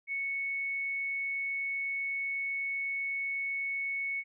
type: tone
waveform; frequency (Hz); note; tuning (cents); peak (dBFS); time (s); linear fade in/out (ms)
sine; 2213; C#7; -3; -31; 0.07-4.24; 50
effects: none